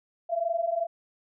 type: tone pair together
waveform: sine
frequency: 659.3 / 681.8 Hz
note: E5 / F5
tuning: 0 / -42 cents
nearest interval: minor second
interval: 58 cents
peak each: -29 / -27 dBFS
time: 0.29-0.87 s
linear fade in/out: 20 ms
effects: none